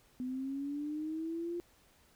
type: linear sweep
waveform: sine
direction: up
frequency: 249.9 to 349.2 Hz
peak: -35 dBFS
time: 0.2-1.6 s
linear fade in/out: 0 ms
effects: pink hiss -66 dBFS RMS until 2.15 s